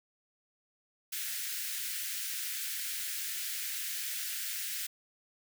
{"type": "high-pass noise", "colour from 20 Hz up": "white", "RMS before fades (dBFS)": -37, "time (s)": [1.12, 4.87], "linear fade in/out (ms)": 10, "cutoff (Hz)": 1500, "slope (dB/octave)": 48, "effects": []}